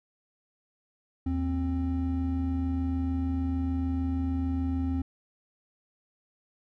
triangle tone pair together, 79.45 / 265 Hz, D#2 / C4, +37 / +22 cents, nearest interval octave + major sixth, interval 2085 cents, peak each -27 dBFS, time 1.26-5.02 s, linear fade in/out 5 ms, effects none

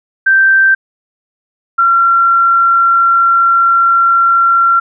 sine tone pair in turn, 1563 / 1367.4 Hz, G6 / F6, -6 / -37 cents, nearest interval major second, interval 231 cents, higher first, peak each -5 / -6 dBFS, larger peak first, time 0.26-0.75 / 1.78-4.8 s, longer second, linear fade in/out 10 ms, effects none

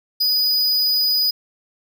square tone, 4957 Hz, D#8, 7 cents flat, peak -16 dBFS, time 0.2-1.31 s, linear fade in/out 10 ms, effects none

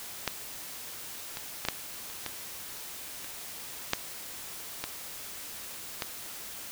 clicks, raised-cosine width 0.2 ms, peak -10 / -19 / -14 / -8 / -27 / -16 / -26 / -7 / -14 / -13 dBFS, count 10, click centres 0.277 / 1.371 / 1.651 / 1.686 / 2.1 / 2.263 / 3.245 / 3.934 / 4.84 / 6.022 s, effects white hiss -42 dBFS RMS until 6.71 s

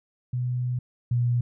sine tone pair in turn, 124.3 / 121.04 Hz, B2 / B2, +12 / -34 cents, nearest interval unison, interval 46 cents, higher first, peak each -24 / -20 dBFS, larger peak second, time 0.33-0.79 / 1.11-1.41 s, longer first, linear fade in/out 5 ms, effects none

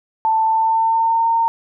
sine tone with pitch glide, 886 to 915.7 Hz, A5 to A#5, +12 to -31 cents, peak -13 dBFS, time 0.25-1.48 s, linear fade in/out 0 ms, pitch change +57 cents, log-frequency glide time 0.44-1.28 s, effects none

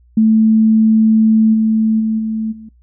sine tone with level steps, 220 Hz, A3, in tune, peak -7 / -10 / -13 / -16 / -31 dBFS, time 0.17-2.69 s, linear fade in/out 5 ms, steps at 1.53 / 1.99 / 2.18 / 2.51 s, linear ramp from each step 20 ms, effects noise-tail reverb RT60 0.1 s tail -18 dB re dry + added 60 Hz sine -46 dBFS peak until 2.82 s

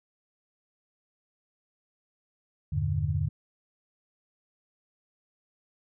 sine chord, E half-diminished seventh, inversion none, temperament equal, 82.41 / 98 / 116.54 / 146.83 Hz, E2 / G2 / Bb2 / D3, 0 / 0 / 0 / 0 cents, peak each -31 / -30 / -35 / -29 dBFS, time 2.72-3.29 s, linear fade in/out 10 ms, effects none

